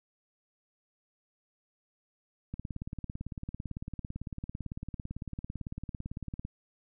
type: click train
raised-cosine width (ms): 5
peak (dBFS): -25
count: 71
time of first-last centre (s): 2.54-6.451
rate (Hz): 17.9
effects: none